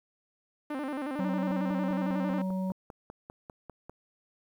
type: tone with vibrato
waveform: sawtooth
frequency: 280 Hz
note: C#4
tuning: 18 cents sharp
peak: -28 dBFS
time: 0.7-2.42 s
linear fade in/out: 5 ms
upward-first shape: square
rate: 11 Hz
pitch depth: 110 cents each way
type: harmonic tone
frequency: 187.9 Hz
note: F#3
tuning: 27 cents sharp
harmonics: 1 / 3 / 5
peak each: -29 / -39 / -43 dBFS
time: 1.19-2.72 s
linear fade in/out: 2 ms
type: click train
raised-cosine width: 1 ms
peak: -29 dBFS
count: 13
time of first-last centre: 1.51-3.896 s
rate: 5.03 Hz
effects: low-pass 2000 Hz 12 dB/octave + 10-bit